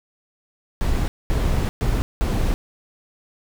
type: noise bursts at uneven times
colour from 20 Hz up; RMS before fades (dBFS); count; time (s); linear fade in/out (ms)
brown; -20; 4; 0.81-1.08 / 1.3-1.69 / 1.81-2.02 / 2.21-2.54; 0
effects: none